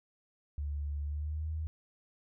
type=tone with pitch glide; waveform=sine; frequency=72.6 to 78.71 Hz; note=D2 to D#2; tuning=-19 to +21 cents; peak=-33 dBFS; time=0.58-1.67 s; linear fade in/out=0 ms; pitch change=+140 cents; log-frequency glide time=1.04-1.49 s; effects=none